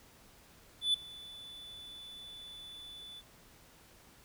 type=tone with ADSR envelope; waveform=triangle; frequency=3480 Hz; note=A7; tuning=20 cents flat; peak=-23 dBFS; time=0.81-3.22 s; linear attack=130 ms; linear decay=5 ms; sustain=-22 dB; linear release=33 ms; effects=pink hiss -60 dBFS RMS until 4.24 s